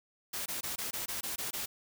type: noise bursts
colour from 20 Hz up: white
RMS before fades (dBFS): -37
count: 9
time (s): 0.33-1.66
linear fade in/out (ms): 10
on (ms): 130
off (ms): 20
effects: none